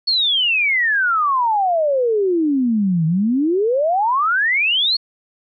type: exponential two-way sweep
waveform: sine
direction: down then up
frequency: 4433 to 155.56 to 4433 Hz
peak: -14 dBFS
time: 0.07-4.97 s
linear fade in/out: 10 ms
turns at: 3.06 s
effects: none